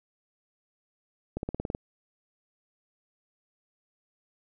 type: accelerating click train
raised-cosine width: 2 ms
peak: -18 dBFS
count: 8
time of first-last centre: 1.37-1.749 s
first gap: 61 ms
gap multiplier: 0.96
effects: none